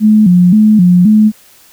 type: tone with vibrato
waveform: sine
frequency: 195.5 Hz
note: G3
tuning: 4 cents flat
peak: -3 dBFS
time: 0-1.32 s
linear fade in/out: 50 ms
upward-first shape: square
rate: 1.9 Hz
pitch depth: 160 cents each way
effects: white hiss -43 dBFS RMS until 1.72 s